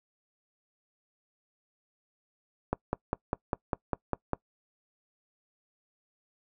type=click train; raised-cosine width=1 ms; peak=-13 dBFS; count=9; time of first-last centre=2.73-4.333 s; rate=4.99 Hz; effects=noise-tail reverb RT60 0.1 s tail -23 dB re dry